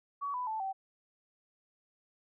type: tone with pitch steps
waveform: sine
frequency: 1130 / 995.2 / 876.4 / 771.8 Hz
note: C#6 / B5 / A5 / G5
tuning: +33 / +13 / -7 / -27 cents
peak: -33 dBFS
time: 0.21-0.73 s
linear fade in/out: 20 ms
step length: 130 ms
effects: none